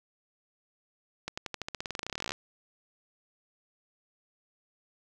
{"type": "accelerating click train", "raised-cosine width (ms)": 0.2, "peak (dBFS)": -17, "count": 26, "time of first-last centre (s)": [1.28, 2.32], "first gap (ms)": 95, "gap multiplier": 0.92, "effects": []}